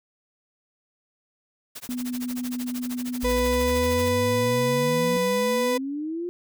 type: noise with tremolo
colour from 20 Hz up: white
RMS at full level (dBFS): -36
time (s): 1.75-4.09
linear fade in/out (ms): 10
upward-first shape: sine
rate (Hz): 13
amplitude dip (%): 100
type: tone with pitch glide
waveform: sine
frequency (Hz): 247.6 to 239.3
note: B3 to A#3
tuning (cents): +5 to +46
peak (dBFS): -27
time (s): 1.89-5.17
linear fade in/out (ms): 0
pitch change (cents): -59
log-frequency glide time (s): 3.83-4.46
type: exponential sweep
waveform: sine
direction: up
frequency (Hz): 55 to 357.4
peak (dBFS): -27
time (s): 3.23-6.29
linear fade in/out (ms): 0
type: tone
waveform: 35% pulse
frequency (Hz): 496.3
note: B4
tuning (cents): +8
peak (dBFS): -20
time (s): 3.24-5.78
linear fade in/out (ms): 10
effects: none